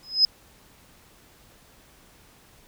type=tone with exponential growth; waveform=sine; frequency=5080 Hz; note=D#8; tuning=35 cents sharp; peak=-10 dBFS; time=0.03-0.25 s; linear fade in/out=1 ms; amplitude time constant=46 ms; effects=tanh soft clip ceiling -8 dBFS + pink hiss -55 dBFS RMS until 2.67 s